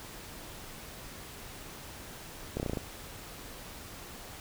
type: slowing click train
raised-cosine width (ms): 2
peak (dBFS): -19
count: 7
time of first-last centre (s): 2.57-2.772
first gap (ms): 29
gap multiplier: 1.06
effects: pink hiss -46 dBFS RMS until 4.4 s